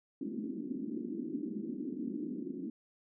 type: band-pass noise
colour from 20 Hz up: pink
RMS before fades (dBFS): -39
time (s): 0.21-2.7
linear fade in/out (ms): 5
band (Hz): 210 to 340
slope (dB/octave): 48
effects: none